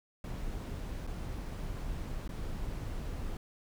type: noise with dropouts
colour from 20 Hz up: brown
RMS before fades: -38 dBFS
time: 0.24-3.37 s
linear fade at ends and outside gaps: 2 ms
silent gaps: 1.068-1.073 / 2.278-2.291 s
effects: none